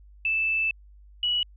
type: tone pair in turn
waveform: sine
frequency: 2637 / 2932 Hz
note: E7 / F#7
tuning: 0 / -16 cents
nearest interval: major second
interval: 184 cents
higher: second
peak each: -22 dBFS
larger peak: neither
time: 0.25-0.71 / 1.23-1.43 s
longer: first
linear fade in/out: 2 ms
effects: added 50 Hz sine -48 dBFS peak until 1.56 s